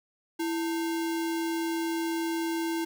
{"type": "tone with sample-and-hold", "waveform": "sine", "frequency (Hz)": 330.7, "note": "E4", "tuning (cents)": 6, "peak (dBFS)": -27, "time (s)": [0.39, 2.85], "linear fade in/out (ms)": 10, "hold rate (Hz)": 1225, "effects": []}